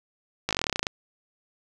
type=slowing click train; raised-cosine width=0.2 ms; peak=-8 dBFS; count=15; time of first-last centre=0.49-0.868 s; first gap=18 ms; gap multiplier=1.06; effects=none